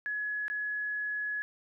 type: tone with dropouts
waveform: sine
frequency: 1691 Hz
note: G#6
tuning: 31 cents sharp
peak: -31 dBFS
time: 0.06-1.42 s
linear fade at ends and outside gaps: 0 ms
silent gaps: 0.481-0.5 s
effects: none